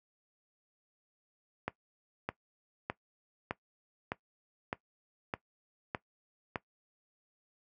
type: click train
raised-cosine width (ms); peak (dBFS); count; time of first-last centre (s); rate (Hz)
0.5; -18; 9; 1.68-6.558; 1.64
effects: noise-tail reverb RT60 0.1 s tail -18 dB re dry + high-pass 80 Hz 12 dB/octave